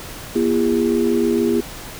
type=tone cluster; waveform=sine; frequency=241.3 / 339.4 / 405.9 Hz; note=B3 / F4 / G#4; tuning=-40 / -49 / -40 cents; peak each=-19 dBFS; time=0.35-1.61 s; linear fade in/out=10 ms; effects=pink hiss -34 dBFS RMS until 1.99 s